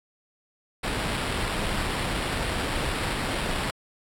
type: noise with sample-and-hold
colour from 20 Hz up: pink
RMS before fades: -28 dBFS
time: 0.83-3.71 s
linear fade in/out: 10 ms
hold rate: 6300 Hz
effects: low-pass 12000 Hz 12 dB/octave